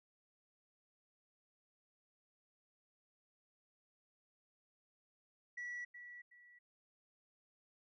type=tone with echo; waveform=sine; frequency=1944 Hz; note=B6; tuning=28 cents flat; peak=-40 dBFS; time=5.57-5.85 s; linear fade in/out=10 ms; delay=370 ms; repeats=2; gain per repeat=-10 dB; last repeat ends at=6.59 s; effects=tanh soft clip ceiling -40 dBFS